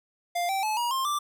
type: tone with pitch steps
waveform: square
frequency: 699 / 775.6 / 860.6 / 954.9 / 1059.5 / 1175.6 Hz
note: F5 / G5 / A5 / A#5 / C6 / D6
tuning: +1 / -19 / -39 / +41 / +21 / +1 cents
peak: -26 dBFS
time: 0.35-1.19 s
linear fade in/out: 10 ms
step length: 140 ms
effects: none